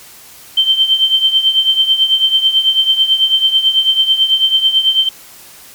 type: tone with tremolo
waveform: sine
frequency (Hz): 3116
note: G7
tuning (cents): -11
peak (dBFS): -5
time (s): 0.57-5.09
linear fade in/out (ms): 5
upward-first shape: triangle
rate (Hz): 9.1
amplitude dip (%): 80
effects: white hiss -38 dBFS RMS until 5.74 s + MP3 96 kbps